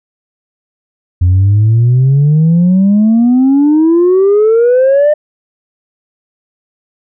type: exponential sweep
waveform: sine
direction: up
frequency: 87.31 to 609 Hz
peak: -3 dBFS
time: 1.21-5.14 s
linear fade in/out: 10 ms
effects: tanh soft clip ceiling -3 dBFS